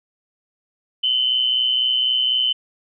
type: tone pair together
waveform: sine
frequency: 2931 / 3055 Hz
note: F#7 / G7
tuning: -17 / -45 cents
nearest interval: minor second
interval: 72 cents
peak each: -23 / -17 dBFS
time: 1.03-2.53 s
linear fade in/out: 10 ms
effects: none